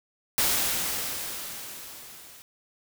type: noise with level ramp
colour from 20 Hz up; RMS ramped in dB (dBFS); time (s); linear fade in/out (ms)
white; -23 to -49; 0.38-2.42; 0
effects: none